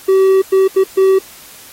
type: tone bursts at uneven times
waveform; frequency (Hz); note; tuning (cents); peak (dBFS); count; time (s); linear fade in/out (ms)
triangle; 383; G4; -40; -5; 4; 0.08-0.42 / 0.52-0.68 / 0.76-0.84 / 0.97-1.19; 10
effects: white hiss -38 dBFS RMS until 1.72 s + AAC 48 kbps